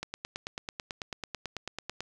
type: click train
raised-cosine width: 0.2 ms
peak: -18 dBFS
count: 19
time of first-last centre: 0.03-2.006 s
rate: 9.11 Hz
effects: none